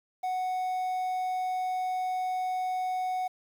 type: tone with quantisation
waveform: triangle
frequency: 740 Hz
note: F#5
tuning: in tune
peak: -26 dBFS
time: 0.23-3.28 s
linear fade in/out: 10 ms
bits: 9
effects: none